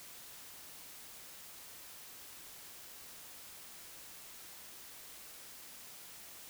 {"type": "silence", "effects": ["white hiss -52 dBFS RMS until 6.49 s"]}